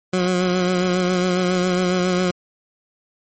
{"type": "tone with vibrato", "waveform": "20% pulse", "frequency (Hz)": 181.4, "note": "F#3", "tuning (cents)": -34, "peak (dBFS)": -12, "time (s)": [0.13, 2.31], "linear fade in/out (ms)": 5, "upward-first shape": "sine", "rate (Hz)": 7.3, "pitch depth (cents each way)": 32, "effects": ["MP3 32 kbps"]}